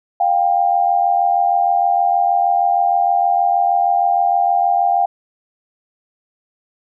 sine tone pair together, 705.6 / 792 Hz, F5 / G5, +18 / +18 cents, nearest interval major second, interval 200 cents, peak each -15 dBFS, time 0.2-5.06 s, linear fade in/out 5 ms, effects none

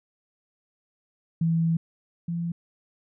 sine tone pair in turn, 164.81 / 169.74 Hz, E3 / F3, 0 / -49 cents, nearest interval minor second, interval 51 cents, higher second, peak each -20 / -26 dBFS, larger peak first, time 1.41-1.77 / 2.28-2.52 s, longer first, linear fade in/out 5 ms, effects none

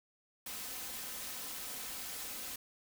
white noise with comb filter, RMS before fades -43 dBFS, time 0.46-2.56 s, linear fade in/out 5 ms, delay 3.9 ms, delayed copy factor +0.5, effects none

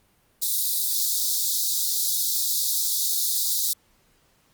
white high-pass noise, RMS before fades -24 dBFS, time 0.42-3.73 s, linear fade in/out 0 ms, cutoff 3600 Hz, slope 96 dB/octave, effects pink hiss -63 dBFS RMS until 4.53 s + Opus 32 kbps

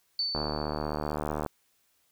sine tone with exponential decay, 4516 Hz, C#8, 31 cents sharp, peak -25 dBFS, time 0.19-1.16 s, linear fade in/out 1 ms, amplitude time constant 210 ms
click train, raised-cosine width 1 ms, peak -17 dBFS, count 85, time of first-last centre 0.35-1.463 s, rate 75.5 Hz
effects white hiss -70 dBFS RMS until 2.11 s

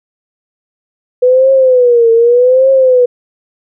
sine tone with vibrato, 494.6 Hz, B4, 3 cents sharp, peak -4 dBFS, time 1.22-3.06 s, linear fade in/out 10 ms, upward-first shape triangle, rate 0.84 Hz, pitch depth 150 cents each way, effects none

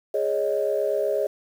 sine chord, Ab suspended fourth, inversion none, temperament equal, 415.3 / 554.4 / 622.3 Hz, Ab4 / Db5 / Eb5, 0 / 0 / 0 cents, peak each -25 dBFS, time 0.14-1.27 s, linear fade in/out 5 ms, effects tanh soft clip ceiling -12 dBFS + 8-bit

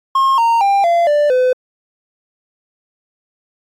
triangle tone with pitch steps, 1074 / 924.2 / 795.3 / 684.4 / 589 / 506.9 Hz, C6 / A#5 / G5 / F5 / D5 / B4, +45 / -15 / +25 / -35 / +5 / +45 cents, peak -8 dBFS, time 0.15-1.53 s, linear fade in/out 5 ms, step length 230 ms, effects AAC 64 kbps

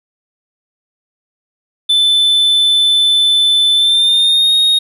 triangle tone with pitch glide, 3520 to 3729 Hz, A7 to A#7, 0 to 0 cents, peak -7 dBFS, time 1.89-4.79 s, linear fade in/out 10 ms, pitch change +100 cents, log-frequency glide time 3.75-4.54 s, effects none

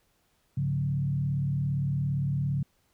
sine tone with frequency modulation, 139.6 Hz, C#3, 13 cents sharp, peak -25 dBFS, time 0.57-2.63 s, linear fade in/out 5 ms, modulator 37.5 Hz, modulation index 0.72, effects pink hiss -70 dBFS RMS until 2.93 s

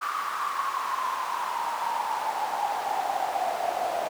brown noise with high-pass filter sweep, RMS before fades -29 dBFS, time 0.01-4.09 s, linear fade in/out 20 ms, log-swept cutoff 1200 to 680 Hz, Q 9.7, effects none

